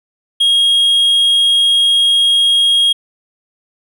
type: tone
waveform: triangle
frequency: 3268 Hz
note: G#7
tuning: 29 cents flat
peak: -7 dBFS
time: 0.4-2.93 s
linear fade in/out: 10 ms
effects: none